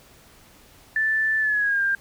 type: tone with pitch glide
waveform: sine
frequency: 1760 to 1595.4 Hz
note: A6 to G6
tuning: 0 to +30 cents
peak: -19 dBFS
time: 0.96-1.95 s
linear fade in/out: 2 ms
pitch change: -170 cents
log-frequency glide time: 1.39-1.82 s
effects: pink hiss -52 dBFS RMS until 2 s